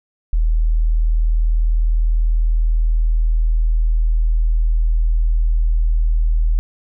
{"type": "tone", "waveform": "sine", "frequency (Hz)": 40.06, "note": "E1", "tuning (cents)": -49, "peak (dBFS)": -12, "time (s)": [0.33, 6.59], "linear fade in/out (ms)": 0, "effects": []}